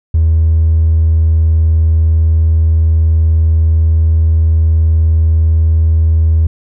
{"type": "tone with hard clipping", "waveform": "sine", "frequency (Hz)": 80.3, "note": "E2", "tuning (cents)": -45, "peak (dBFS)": -7, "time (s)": [0.14, 6.47], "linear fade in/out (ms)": 5, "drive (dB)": 1, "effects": []}